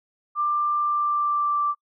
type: tone with pitch glide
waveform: sine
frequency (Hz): 1186 to 1171.7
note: D6 to D6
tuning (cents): +17 to -4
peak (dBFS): -20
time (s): 0.35-1.75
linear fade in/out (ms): 50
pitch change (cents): -21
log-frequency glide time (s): 0.76-1.62
effects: noise-tail reverb RT60 0.1 s tail -26 dB re dry